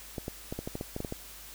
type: clicks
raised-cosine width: 2 ms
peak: -21 dBFS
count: 11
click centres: 0.182 / 0.281 / 0.525 / 0.59 / 0.675 / 0.754 / 0.811 / 0.964 / 1.004 / 1.048 / 1.124 s
effects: added 50 Hz sine -54 dBFS peak until 1.54 s + white hiss -48 dBFS RMS until 1.54 s